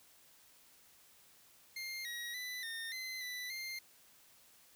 25% pulse tone with pitch steps, 2115 / 1901 / 1993 / 1828 / 2052 / 1986 / 2105 Hz, C7 / A#6 / B6 / A#6 / C7 / B6 / C7, +18 / +33 / +15 / -34 / -34 / +9 / +10 cents, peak -37 dBFS, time 1.76-3.79 s, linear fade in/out 5 ms, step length 290 ms, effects white hiss -64 dBFS RMS until 4.75 s

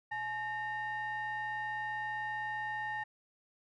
triangle ring-modulated tone, 487.7 Hz, B4, 22 cents flat, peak -30 dBFS, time 0.11-3.04 s, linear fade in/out 10 ms, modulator 1340 Hz, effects none

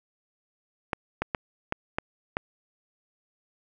clicks, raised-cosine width 0.5 ms, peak -11 dBFS, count 6, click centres 0.932 / 1.22 / 1.348 / 1.724 / 1.985 / 2.369 s, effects none

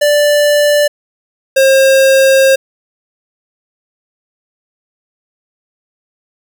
square tone pair in turn, 587.3 / 535.6 Hz, D5 / C5, 0 / +40 cents, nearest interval major second, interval 160 cents, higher first, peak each -8 / -6 dBFS, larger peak second, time 0.01-0.88 / 1.56-2.56 s, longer second, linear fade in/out 10 ms, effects none

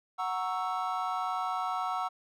triangle chord, F# dominant seventh, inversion none, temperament equal, 740 / 932.3 / 1108.7 / 1318.5 Hz, F#5 / A#5 / C#6 / E6, 0 / 0 / 0 / 0 cents, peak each -32 / -36 / -35 / -33 dBFS, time 0.18-2.09 s, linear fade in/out 20 ms, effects none

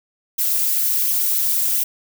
violet noise with flanger, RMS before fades -19 dBFS, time 0.38-1.84 s, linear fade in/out 10 ms, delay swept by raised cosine 0.32 to 6.22 ms, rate 1.4 Hz, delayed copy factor +0.5, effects none

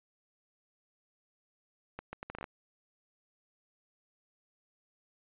accelerating click train, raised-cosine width 0.5 ms, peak -25 dBFS, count 9, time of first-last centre 1.99-2.442 s, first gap 140 ms, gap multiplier 0.71, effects resampled to 8000 Hz

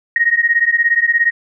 sine beating tone pair, 1864.7 / 1881.7 Hz, A#6 / A#6, 0 / +16 cents, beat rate 17 Hz, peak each -14 dBFS, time 0.16-1.31 s, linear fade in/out 2 ms, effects none

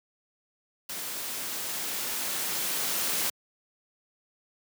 white noise with level ramp, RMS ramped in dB -36 to -28 dBFS, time 0.89-3.3 s, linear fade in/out 5 ms, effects high-pass 150 Hz 12 dB/octave

